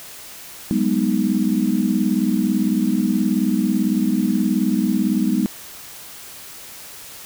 sine chord, G# minor seventh, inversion third, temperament equal with one note detuned, 189.32 / 207.7 / 246.9 / 311.1 Hz, F#3 / G#3 / B3 / D#4, +40 / 0 / 0 / 0 cents, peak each -23 / -20 / -21 / -23 dBFS, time 0.71-5.46 s, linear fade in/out 0 ms, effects white hiss -38 dBFS RMS until 7.25 s

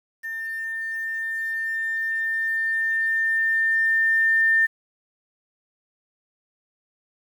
sine tone with level ramp, 1800 Hz, A6, 39 cents sharp, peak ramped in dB -28 to -15 dBFS, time 0.23-4.67 s, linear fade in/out 20 ms, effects 8-bit

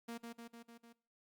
sawtooth tone with echo, 233.1 Hz, A#3, in tune, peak -39 dBFS, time 0.08-0.18 s, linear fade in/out 10 ms, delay 150 ms, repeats 5, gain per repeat -3 dB, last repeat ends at 0.93 s, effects noise-tail reverb RT60 0.5 s tail -22 dB re dry + Opus 48 kbps

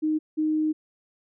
sine tone pair in turn, 309.8 / 309.8 Hz, D#4 / D#4, -7 / -7 cents, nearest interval unison, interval 0 cents, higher neither, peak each -21 dBFS, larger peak neither, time 0.02-0.19 / 0.37-0.73 s, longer second, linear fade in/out 20 ms, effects none

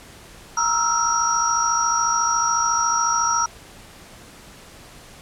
sine tone cluster, 938 / 1306 / 1360 / 5700 Hz, A#5 / E6 / F6 / F8, +11 / -17 / -46 / +34 cents, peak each -23 dBFS, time 0.57-3.46 s, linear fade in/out 5 ms, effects pink hiss -44 dBFS RMS until 5.21 s + low-pass 11000 Hz 12 dB/octave

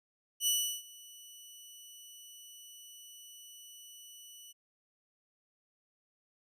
15% pulse tone with ADSR envelope, 2960 Hz, F#7, in tune, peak -19 dBFS, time 0.4-4.53 s, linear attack 71 ms, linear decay 350 ms, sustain -24 dB, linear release 20 ms, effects none

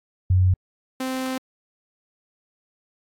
sine / sawtooth tone pair in turn, 92.2 / 260 Hz, F#2 / C4, -6 / -11 cents, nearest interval octave + tritone, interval 1795 cents, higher second, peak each -14 / -21 dBFS, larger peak first, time 0.3-0.54 / 1-1.38 s, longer second, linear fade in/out 5 ms, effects AAC 64 kbps

